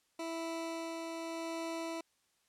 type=tone with tremolo; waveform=20% pulse; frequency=329.6 Hz; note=E4; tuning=in tune; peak=-32 dBFS; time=0.19-2.01 s; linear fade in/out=5 ms; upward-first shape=sine; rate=0.84 Hz; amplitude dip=25%; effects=white hiss -75 dBFS RMS until 2.48 s + low-pass 10000 Hz 12 dB/octave